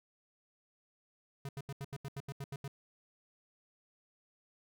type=tone bursts; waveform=square; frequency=138.59 Hz; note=C#3; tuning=in tune; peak=-40 dBFS; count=11; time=1.45-2.679 s; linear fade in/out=2 ms; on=39 ms; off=80 ms; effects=none